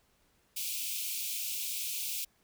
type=high-pass noise; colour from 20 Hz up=white; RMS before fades=-36 dBFS; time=0.56-2.25 s; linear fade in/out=10 ms; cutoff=2300 Hz; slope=96 dB/octave; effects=pink hiss -70 dBFS RMS until 2.43 s